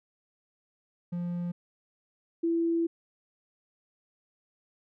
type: tone pair in turn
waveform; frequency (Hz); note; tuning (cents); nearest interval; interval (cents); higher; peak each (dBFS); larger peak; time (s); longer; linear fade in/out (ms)
triangle / sine; 174.61 / 334; F3 / E4; 0 / +23; major seventh; 1123; second; -28 / -24; second; 1.12-1.52 / 2.43-2.87; second; 10
effects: none